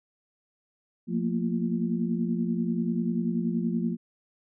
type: tone cluster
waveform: sine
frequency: 176.1 / 226.9 / 237.3 / 347.7 Hz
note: F3 / A#3 / A#3 / F4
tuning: +15 / -47 / +31 / -8 cents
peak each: -29 / -28 / -32 / -37 dBFS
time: 1.07-3.97 s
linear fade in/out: 50 ms
effects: none